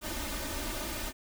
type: noise with comb filter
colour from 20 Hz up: pink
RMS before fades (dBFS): -36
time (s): 0.01-1.13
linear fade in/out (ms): 50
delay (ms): 3.3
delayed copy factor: +0.85
effects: none